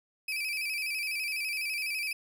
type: tone with vibrato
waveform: 35% pulse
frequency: 2445 Hz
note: D#7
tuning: 31 cents flat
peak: -29 dBFS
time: 0.28-2.13 s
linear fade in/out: 5 ms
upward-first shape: square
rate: 12 Hz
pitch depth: 72 cents each way
effects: none